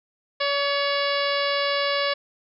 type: harmonic tone with a mistuned harmonic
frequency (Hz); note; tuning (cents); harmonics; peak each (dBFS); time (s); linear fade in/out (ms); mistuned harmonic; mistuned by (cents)
567; C#5; +39; 1 / 2 / 3 / 4 / 5 / 6 / 7 / 8 / 9; -25 / -28 / -30 / -31 / -32 / -33 / -33 / -34 / -35; 0.4-2.14; 10; 4; -29
effects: none